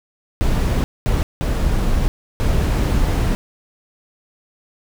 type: noise bursts at uneven times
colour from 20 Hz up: brown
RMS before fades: -17 dBFS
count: 4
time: 0.41-0.84 / 1.06-1.23 / 1.41-2.08 / 2.4-3.35 s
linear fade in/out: 0 ms
effects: none